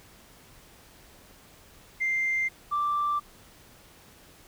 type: tone pair in turn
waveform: sine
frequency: 2093 / 1174.7 Hz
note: C7 / D6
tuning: 0 / 0 cents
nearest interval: minor seventh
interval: 1000 cents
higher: first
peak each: -23 dBFS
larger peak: neither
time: 2-2.49 / 2.71-3.2 s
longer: neither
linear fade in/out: 20 ms
effects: tanh soft clip ceiling -20 dBFS + pink hiss -54 dBFS RMS until 4.47 s